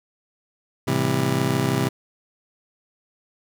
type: chord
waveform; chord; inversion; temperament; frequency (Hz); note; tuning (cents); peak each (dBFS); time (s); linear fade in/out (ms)
25% pulse; A minor seventh; none; just; 110 / 132 / 165 / 198; A2 / C3 / E3 / G3; 0 / +16 / +2 / +18; -25 / -19 / -23 / -25; 0.87-1.89; 10
effects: none